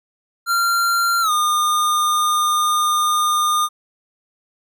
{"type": "tone with pitch glide", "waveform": "square", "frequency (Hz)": [1380, 1215.3], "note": ["F6", "D#6"], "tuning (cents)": [-21, -41], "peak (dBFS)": -16, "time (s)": [0.46, 3.69], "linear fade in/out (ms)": 50, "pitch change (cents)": -220, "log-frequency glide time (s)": [1.21, 1.31], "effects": []}